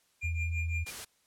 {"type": "tone with tremolo", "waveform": "triangle", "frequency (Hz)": 2401, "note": "D7", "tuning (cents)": 38, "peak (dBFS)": -31, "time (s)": [0.21, 0.91], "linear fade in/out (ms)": 20, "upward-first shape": "triangle", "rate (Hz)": 5.9, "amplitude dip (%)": 95}
{"type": "tone with vibrato", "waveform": "sine", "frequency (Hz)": 82.5, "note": "E2", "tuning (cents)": 2, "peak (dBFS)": -30, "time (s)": [0.23, 0.85], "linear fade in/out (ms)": 20, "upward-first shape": "triangle", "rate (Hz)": 4.5, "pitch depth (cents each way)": 13}
{"type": "noise", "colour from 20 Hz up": "white", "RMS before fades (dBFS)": -41, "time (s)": [0.86, 1.05], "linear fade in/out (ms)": 10}
{"effects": ["white hiss -70 dBFS RMS until 1.26 s", "low-pass 11000 Hz 12 dB/octave"]}